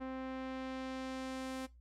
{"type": "tone with low-pass filter sweep", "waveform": "sawtooth", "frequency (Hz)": 261.6, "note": "C4", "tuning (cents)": 0, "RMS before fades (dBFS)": -42, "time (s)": [0, 1.67], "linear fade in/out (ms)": 20, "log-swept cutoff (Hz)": [1700, 12000], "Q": 0.71, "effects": ["noise-tail reverb RT60 0.2 s tail -17 dB re dry", "added 60 Hz sine -57 dBFS peak until 1.8 s"]}